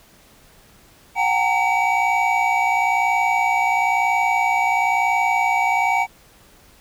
triangle tone cluster, 739 / 800 / 919 / 2276 Hz, F#5 / G5 / A#5 / C#7, -2 / +35 / -25 / +45 cents, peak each -20 dBFS, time 1.15-6.07 s, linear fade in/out 50 ms, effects pink hiss -51 dBFS RMS until 6.8 s

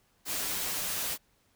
white noise with comb filter, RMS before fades -33 dBFS, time 0.25-1.18 s, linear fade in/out 50 ms, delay 8.6 ms, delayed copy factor -0.55, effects pink hiss -69 dBFS RMS until 1.55 s

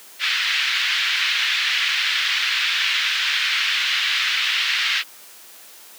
white band-pass noise, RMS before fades -21 dBFS, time 0.19-5.04 s, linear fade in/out 50 ms, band 1600 to 3700 Hz, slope 24 dB/octave, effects white hiss -44 dBFS RMS until 5.98 s + high-pass 300 Hz 12 dB/octave

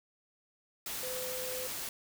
sine tone in noise, 509 Hz, C5, 48 cents flat, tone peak -39 dBFS, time 1.03-1.67 s, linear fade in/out 2 ms, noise white, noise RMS -39 dBFS, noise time 0.86-1.89 s, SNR -3 dB, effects none

